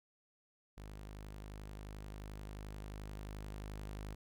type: tone with level ramp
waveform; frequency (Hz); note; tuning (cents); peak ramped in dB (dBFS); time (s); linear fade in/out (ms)
sawtooth; 51.4; G#1; -17; -44 to -39; 0.77-4.15; 10
effects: none